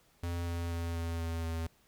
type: tone with pitch steps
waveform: square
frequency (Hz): 86 / 85.21 / 84.42 / 83.65 / 82.88 / 82.12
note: F2 / F2 / E2 / E2 / E2 / E2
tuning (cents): -26 / -42 / +42 / +26 / +10 / -6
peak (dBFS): -34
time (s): 0.23-1.67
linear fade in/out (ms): 5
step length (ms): 240
effects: pink hiss -67 dBFS RMS until 1.87 s